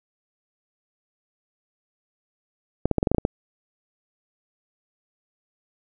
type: clicks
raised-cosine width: 2 ms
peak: -6 dBFS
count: 9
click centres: 2.856 / 2.913 / 2.983 / 3.029 / 3.072 / 3.116 / 3.147 / 3.183 / 3.251 s
effects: none